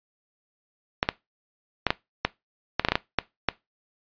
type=clicks; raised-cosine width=0.3 ms; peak=-4 dBFS; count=12; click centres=1.029 / 1.089 / 1.867 / 1.905 / 2.25 / 2.796 / 2.849 / 2.886 / 2.92 / 2.955 / 3.187 / 3.487 s; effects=noise-tail reverb RT60 0.2 s tail -20 dB re dry + resampled to 11025 Hz